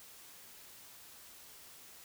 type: silence
effects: white hiss -55 dBFS RMS until 2.04 s